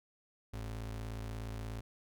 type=ring-modulated tone; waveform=square; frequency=80 Hz; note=D#2; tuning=49 cents sharp; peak=-37 dBFS; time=0.53-1.81 s; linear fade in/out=10 ms; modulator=28.4 Hz; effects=none